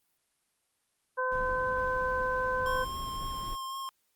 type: harmonic tone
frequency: 511 Hz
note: C5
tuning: 41 cents flat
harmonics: 1 / 2 / 3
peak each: -32 / -31 / -33 dBFS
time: 1.17-2.85 s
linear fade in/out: 20 ms
type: noise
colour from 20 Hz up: brown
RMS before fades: -41 dBFS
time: 1.31-3.56 s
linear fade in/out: 10 ms
type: tone with vibrato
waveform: square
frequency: 1068 Hz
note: C6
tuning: 35 cents sharp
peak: -36 dBFS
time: 2.66-3.89 s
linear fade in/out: 0 ms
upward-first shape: sine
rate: 3.8 Hz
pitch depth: 15 cents each way
effects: white hiss -75 dBFS RMS until 4.15 s + Opus 32 kbps